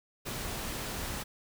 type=noise; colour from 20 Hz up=pink; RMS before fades=-37 dBFS; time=0.25-1.24 s; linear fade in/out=20 ms; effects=none